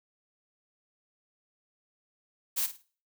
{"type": "noise with echo", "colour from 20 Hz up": "blue", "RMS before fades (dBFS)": -29, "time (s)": [2.56, 2.67], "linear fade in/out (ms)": 20, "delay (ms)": 54, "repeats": 3, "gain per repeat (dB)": -12, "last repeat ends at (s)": 2.832, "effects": ["noise-tail reverb RT60 0.4 s tail -18 dB re dry"]}